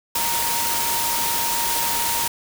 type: tone in noise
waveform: sine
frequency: 932.3 Hz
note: A#5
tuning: in tune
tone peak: -26 dBFS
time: 0.15-2.28 s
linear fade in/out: 5 ms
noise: white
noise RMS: -23 dBFS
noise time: 0.15-2.28 s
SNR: -6 dB
effects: none